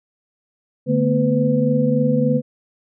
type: tone cluster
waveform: sine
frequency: 146.5 / 222.7 / 246.1 / 503 Hz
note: D3 / A3 / B3 / B4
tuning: -4 / +21 / -6 / +32 cents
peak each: -20 dBFS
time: 0.86-2.42 s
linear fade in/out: 50 ms
effects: none